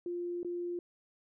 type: tone with dropouts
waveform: sine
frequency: 349.8 Hz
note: F4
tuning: 3 cents sharp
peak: -34 dBFS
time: 0.06-0.79 s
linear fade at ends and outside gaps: 2 ms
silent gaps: 0.431-0.447 s
effects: none